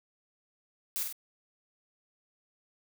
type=noise with echo; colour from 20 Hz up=blue; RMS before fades=-33 dBFS; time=0.96-1.03 s; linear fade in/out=0 ms; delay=48 ms; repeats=2; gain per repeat=-4 dB; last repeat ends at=1.126 s; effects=none